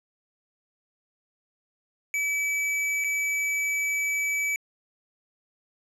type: tone with dropouts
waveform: square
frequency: 2296 Hz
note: D7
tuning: 40 cents flat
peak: -25 dBFS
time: 2.14-4.56 s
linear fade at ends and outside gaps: 1 ms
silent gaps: 3.04-3.044 s
effects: low-pass 11000 Hz 12 dB/octave